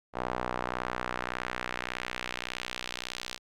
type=tone with band-pass filter sweep; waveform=sawtooth; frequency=61.74 Hz; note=B1; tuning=in tune; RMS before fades=-36 dBFS; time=0.13-3.39 s; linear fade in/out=50 ms; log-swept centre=860 to 4200 Hz; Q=1.2; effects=none